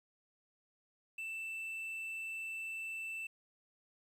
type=tone with quantisation; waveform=triangle; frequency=2658 Hz; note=E7; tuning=14 cents sharp; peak=-38 dBFS; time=1.18-3.27 s; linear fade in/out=5 ms; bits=11; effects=none